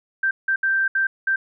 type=tone bursts at uneven times; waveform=sine; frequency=1568 Hz; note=G6; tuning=in tune; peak=-17 dBFS; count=5; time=0.23-0.31 / 0.48-0.56 / 0.63-0.88 / 0.95-1.07 / 1.27-1.36 s; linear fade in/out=5 ms; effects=none